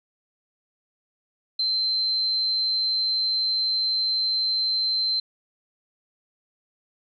sine tone, 4104 Hz, C8, 34 cents flat, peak -21 dBFS, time 1.59-5.2 s, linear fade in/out 5 ms, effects none

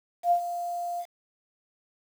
sine tone with ADSR envelope, 698.5 Hz, F5, in tune, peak -17 dBFS, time 0.23-1.06 s, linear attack 82 ms, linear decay 86 ms, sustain -12 dB, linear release 61 ms, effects 8-bit

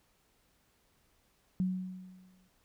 sine tone with exponential decay, 185 Hz, F#3, in tune, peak -26 dBFS, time 1.6-2.48 s, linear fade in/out 0 ms, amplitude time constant 190 ms, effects pink hiss -71 dBFS RMS until 2.64 s

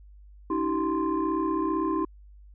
sine tone cluster, 285.1 / 320.6 / 382.9 / 1043 Hz, C#4 / E4 / G4 / C6, +49 / -48 / -41 / -6 cents, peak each -32 / -26 / -30 / -29 dBFS, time 0.5-2.05 s, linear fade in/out 5 ms, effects tanh soft clip ceiling -17 dBFS + added 50 Hz sine -47 dBFS peak until 2.54 s

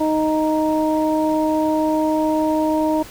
harmonic tone, 311.1 Hz, D#4, in tune, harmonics 1 / 2 / 3, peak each -18 / -21 / -23 dBFS, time 0-3.03 s, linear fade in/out 10 ms, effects pink hiss -39 dBFS RMS until 3.1 s

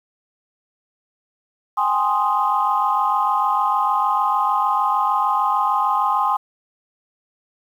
sine chord, Ab major seventh, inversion third, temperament equal, 784 / 830.6 / 1046.5 / 1244.5 Hz, G5 / Ab5 / C6 / Eb6, 0 / 0 / 0 / 0 cents, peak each -25 / -21 / -19 / -22 dBFS, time 1.77-6.37 s, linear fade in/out 10 ms, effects tanh soft clip ceiling -6 dBFS + 8-bit

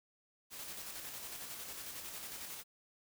white noise with tremolo, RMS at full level -45 dBFS, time 0.5-2.64 s, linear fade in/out 50 ms, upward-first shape square, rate 11 Hz, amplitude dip 30%, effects none

